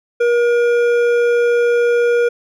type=tone with hard clipping; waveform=sine; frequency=476.8 Hz; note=A#4; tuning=39 cents sharp; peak=-13 dBFS; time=0.2-2.29 s; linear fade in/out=10 ms; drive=9 dB; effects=none